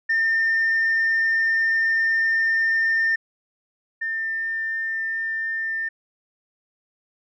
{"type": "tone pair in turn", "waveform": "sine", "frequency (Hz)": [1807, 1799.3], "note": ["A6", "A6"], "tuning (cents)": [46, 38], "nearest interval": "unison", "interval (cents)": 8, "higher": "first", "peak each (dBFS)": [-16, -23], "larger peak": "first", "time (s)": [[0.09, 3.16], [4.01, 5.89]], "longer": "first", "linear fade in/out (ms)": 10, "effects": ["tanh soft clip ceiling -15 dBFS"]}